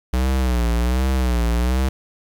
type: tone with vibrato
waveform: square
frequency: 61.74 Hz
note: B1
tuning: in tune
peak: -17 dBFS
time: 0.13-1.89 s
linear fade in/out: 5 ms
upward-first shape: sine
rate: 1.3 Hz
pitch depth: 110 cents each way
effects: 8-bit